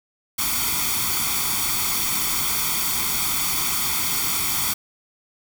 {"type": "noise with comb filter", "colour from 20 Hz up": "white", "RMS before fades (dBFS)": -23, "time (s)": [0.38, 4.74], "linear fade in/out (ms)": 10, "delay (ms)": 0.88, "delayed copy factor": 0.8, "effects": []}